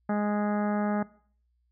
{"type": "harmonic tone", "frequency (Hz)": 207.7, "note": "G#3", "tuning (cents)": 0, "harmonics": [1, 2, 3, 4, 5, 6, 7, 8, 9, 10], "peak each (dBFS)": [-26, -37, -33, -34, -48, -39, -44, -43, -52, -53], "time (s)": [0.09, 1.03], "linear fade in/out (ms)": 5, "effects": ["noise-tail reverb RT60 0.5 s tail -20 dB re dry", "added 60 Hz sine -68 dBFS peak until 1.71 s"]}